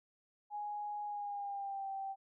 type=tone with pitch glide; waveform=sine; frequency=830.6 to 779.5 Hz; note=G#5 to G5; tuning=0 to -10 cents; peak=-38 dBFS; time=0.5-2.16 s; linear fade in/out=50 ms; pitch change=-110 cents; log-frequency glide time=1.05-1.89 s; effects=none